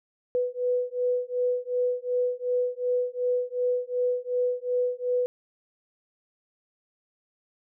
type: beating tone pair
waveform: sine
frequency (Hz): 493.9 / 496.6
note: B4 / B4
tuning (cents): 0 / +9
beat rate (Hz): 2.7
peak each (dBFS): -27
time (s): 0.35-5.26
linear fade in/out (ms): 0
effects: none